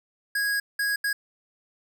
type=tone bursts at uneven times; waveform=square; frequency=1651 Hz; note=G#6; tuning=11 cents flat; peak=-24 dBFS; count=3; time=0.35-0.6 / 0.79-0.96 / 1.04-1.13 s; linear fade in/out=5 ms; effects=none